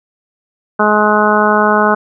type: harmonic tone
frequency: 211.1 Hz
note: G#3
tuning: 29 cents sharp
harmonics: 1 / 2 / 3 / 4 / 5 / 6 / 7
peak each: -16 / -16 / -16 / -16 / -16 / -16 / -16 dBFS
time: 0.79-1.95 s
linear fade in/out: 10 ms
effects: none